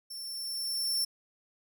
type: tone with level ramp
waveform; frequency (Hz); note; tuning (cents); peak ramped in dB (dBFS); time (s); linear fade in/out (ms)
sawtooth; 5410; E8; +44; -37 to -24; 0.1-1.05; 10
effects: none